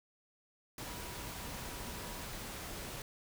sine tone in noise, 966 Hz, B5, 39 cents flat, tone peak -54 dBFS, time 0.87-2.25 s, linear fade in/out 2 ms, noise pink, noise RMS -44 dBFS, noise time 0.78-3.02 s, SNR -13 dB, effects none

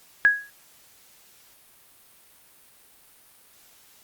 sine tone with exponential decay, 1661.2 Hz, G#6, in tune, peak -10 dBFS, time 0.25-0.5 s, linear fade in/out 0 ms, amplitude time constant 53 ms, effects white hiss -55 dBFS RMS until 4.03 s + Opus 48 kbps

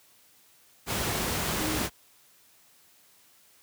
sine tone in noise, 311.1 Hz, D#4, in tune, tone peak -31 dBFS, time 1.57-1.8 s, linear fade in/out 50 ms, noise pink, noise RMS -29 dBFS, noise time 0.86-1.9 s, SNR -5 dB, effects white hiss -60 dBFS RMS until 3.62 s + high-pass 60 Hz 12 dB/octave

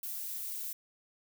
violet noise, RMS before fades -39 dBFS, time 0.03-0.73 s, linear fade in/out 5 ms, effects none

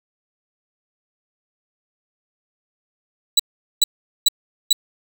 30% pulse tone bursts, 3937 Hz, B7, 6 cents flat, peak -8 dBFS, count 4, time 3.37-4.73 s, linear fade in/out 5 ms, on 25 ms, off 420 ms, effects none

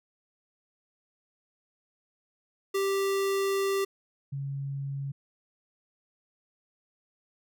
square / sine tone pair in turn, 392 / 138.59 Hz, G4 / C#3, 0 / 0 cents, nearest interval octave + tritone, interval 1800 cents, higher first, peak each -26 / -31 dBFS, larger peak first, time 2.74-3.85 / 4.32-5.12 s, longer first, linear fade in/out 10 ms, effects none

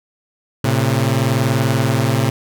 sawtooth tone pair together, 113 / 133.63 Hz, A2 / C3, +47 / +37 cents, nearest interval minor third, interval 290 cents, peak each -13 dBFS, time 0.64-2.3 s, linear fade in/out 5 ms, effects none

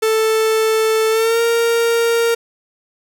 45% pulse tone with pitch glide, 440.9 to 464.2 Hz, A4 to A#4, +4 to -7 cents, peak -13 dBFS, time 0.02-2.35 s, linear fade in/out 10 ms, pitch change +89 cents, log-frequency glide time 1.1-1.41 s, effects none

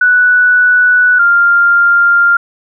sine tone pair in turn, 1480 / 1396.9 Hz, F#6 / F6, 0 / 0 cents, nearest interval minor second, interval 100 cents, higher first, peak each -5 / -5 dBFS, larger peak neither, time 0.01-1.19 / 1.19-2.37 s, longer neither, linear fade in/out 5 ms, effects none

